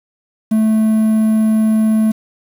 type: tone with quantisation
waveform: triangle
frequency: 218.6 Hz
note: A3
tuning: 11 cents flat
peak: -8 dBFS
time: 0.51-2.12 s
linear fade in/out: 10 ms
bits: 6
effects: none